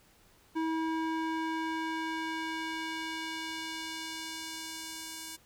square tone with band-pass filter sweep, 322.1 Hz, E4, 40 cents flat, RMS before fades -36 dBFS, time 0.55-5.37 s, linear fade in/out 20 ms, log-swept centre 670 to 8800 Hz, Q 0.72, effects pink hiss -63 dBFS RMS until 5.45 s

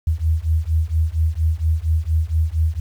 sine beating tone pair, 77.78 / 82.08 Hz, D#2 / E2, 0 / -7 cents, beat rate 4.3 Hz, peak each -19 dBFS, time 0.07-2.8 s, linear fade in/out 5 ms, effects 8-bit

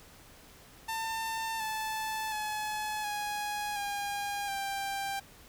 sawtooth tone with pitch steps, 897 / 874.5 / 852.5 / 831.1 / 810.3 / 790 Hz, A5 / A5 / G#5 / G#5 / G#5 / G5, +33 / -11 / +45 / +1 / -43 / +13 cents, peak -29 dBFS, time 0.88-5.2 s, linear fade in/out 10 ms, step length 720 ms, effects pink hiss -55 dBFS RMS until 5.48 s

